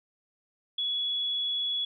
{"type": "tone", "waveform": "sine", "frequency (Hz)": 3382, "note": "G#7", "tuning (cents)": 31, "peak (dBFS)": -27, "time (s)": [0.78, 1.85], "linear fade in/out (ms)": 5, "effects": []}